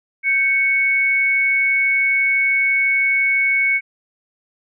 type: tone pair together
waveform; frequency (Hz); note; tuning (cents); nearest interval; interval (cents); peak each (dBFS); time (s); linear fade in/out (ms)
sine; 1562.7 / 2217; G6 / C#7; -6 / 0; tritone; 606; -26 / -14; 0.23-3.81; 50
effects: none